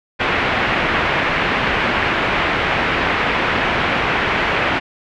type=low-pass noise; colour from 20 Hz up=white; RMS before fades=-18 dBFS; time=0.19-4.8 s; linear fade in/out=20 ms; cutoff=2500 Hz; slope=24 dB/octave; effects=none